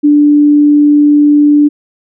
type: tone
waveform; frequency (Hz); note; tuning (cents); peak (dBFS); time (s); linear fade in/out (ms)
sine; 293.7; D4; 0; -3; 0.03-1.69; 20
effects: none